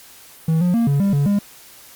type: tone with pitch steps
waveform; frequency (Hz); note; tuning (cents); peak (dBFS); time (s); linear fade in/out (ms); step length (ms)
triangle; 161.2 / 177.7 / 232.5 / 141.1 / 198.8 / 142.3 / 202.6; E3 / F3 / A#3 / C#3 / G3 / C#3 / G#3; -38 / +30 / -4 / +31 / +25 / +46 / -43; -12; 0.48-1.39; 5; 130
effects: white hiss -44 dBFS RMS until 1.95 s + Opus 48 kbps